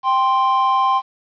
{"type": "tone pair together", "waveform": "triangle", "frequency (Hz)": [785.6, 1046.5], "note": ["G5", "C6"], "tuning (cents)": [4, 0], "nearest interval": "perfect fourth", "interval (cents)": 496, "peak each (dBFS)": [-17, -13], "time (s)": [0.03, 1.02], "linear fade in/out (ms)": 50, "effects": ["resampled to 11025 Hz", "8-bit"]}